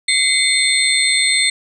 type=tone cluster; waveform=sine; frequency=2057 / 2198 / 3598 / 4208 / 8240 Hz; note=C7 / C#7 / A7 / C8 / C9; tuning=-30 / -15 / +38 / +9 / -28 cents; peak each=-19 dBFS; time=0.08-1.5 s; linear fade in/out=5 ms; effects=none